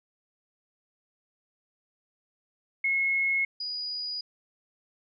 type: tone pair in turn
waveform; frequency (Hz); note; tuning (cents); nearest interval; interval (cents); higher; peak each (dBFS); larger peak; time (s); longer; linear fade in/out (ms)
sine; 2173 / 4912; C#7 / D#8; -35 / -23; octave + major second; 1412; second; -23 / -31; first; 2.84-3.45 / 3.6-4.21; neither; 5
effects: none